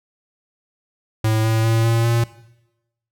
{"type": "tone with pitch steps", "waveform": "square", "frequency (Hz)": [110, 111.66, 113.35, 115.07, 116.81], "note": ["A2", "A2", "A#2", "A#2", "A#2"], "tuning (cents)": [0, 26, -48, -22, 4], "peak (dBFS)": -16, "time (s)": [1.24, 2.24], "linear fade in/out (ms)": 5, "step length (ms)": 200, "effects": ["noise-tail reverb RT60 0.9 s tail -18 dB re dry"]}